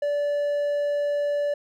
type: tone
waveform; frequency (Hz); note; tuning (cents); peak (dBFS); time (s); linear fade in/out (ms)
triangle; 580; D5; -22; -20; 0.02-1.54; 5
effects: none